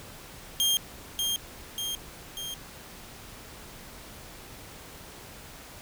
sawtooth tone with echo, 3209 Hz, G7, 40 cents sharp, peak -19 dBFS, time 0.6-0.77 s, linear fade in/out 0 ms, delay 590 ms, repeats 3, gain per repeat -4 dB, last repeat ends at 2.54 s, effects pink hiss -46 dBFS RMS until 5.81 s

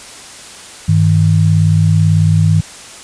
sine tone pair together, 99.9 / 158.03 Hz, G2 / D#3, +33 / +27 cents, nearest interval minor sixth, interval 794 cents, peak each -10 dBFS, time 0.88-2.61 s, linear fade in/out 10 ms, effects white hiss -33 dBFS RMS until 3.03 s + resampled to 22050 Hz

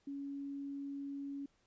sine tone, 279.8 Hz, C#4, 16 cents sharp, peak -40 dBFS, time 0.07-1.46 s, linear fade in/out 5 ms, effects pink hiss -75 dBFS RMS until 1.66 s + resampled to 16000 Hz

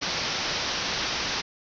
white low-pass noise, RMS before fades -29 dBFS, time 0.01-1.42 s, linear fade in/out 20 ms, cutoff 5900 Hz, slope 96 dB/octave, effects none

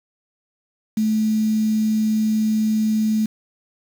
sine tone with quantisation, 217.1 Hz, A3, 23 cents flat, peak -16 dBFS, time 0.97-3.26 s, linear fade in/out 5 ms, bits 6, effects none

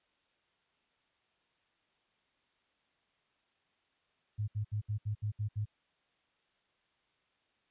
sine tone bursts, 105.4 Hz, G#2, 26 cents sharp, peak -31 dBFS, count 8, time 4.38-5.656 s, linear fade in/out 20 ms, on 100 ms, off 68 ms, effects white hiss -75 dBFS RMS until 7.7 s + resampled to 8000 Hz

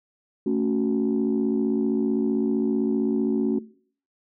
sine chord, F# minor, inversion first, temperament just, 222 / 277.5 / 370 Hz, A3 / C#4 / F#4, +16 / +2 / 0 cents, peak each -24 dBFS, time 0.46-3.59 s, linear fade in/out 5 ms, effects noise-tail reverb RT60 0.5 s tail -19 dB re dry + tanh soft clip ceiling -14 dBFS

